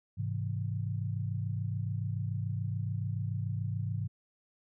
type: chord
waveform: sine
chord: Ab augmented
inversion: none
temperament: equal with one note detuned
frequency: 103.83 / 130.81 / 163.86 Hz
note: Ab2 / C3 / E3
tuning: 0 / 0 / -10 cents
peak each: -33 / -37 / -39 dBFS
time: 0.17-4.08 s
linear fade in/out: 20 ms
effects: none